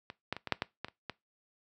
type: clicks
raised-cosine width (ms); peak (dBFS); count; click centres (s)
0.3; -25 / -16 / -24 / -22 / -10 / -14 / -20 / -30 / -21; 9; 0.101 / 0.326 / 0.366 / 0.473 / 0.523 / 0.621 / 0.846 / 0.884 / 1.097
effects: noise-tail reverb RT60 0.2 s tail -21 dB re dry + high-pass 80 Hz 12 dB/octave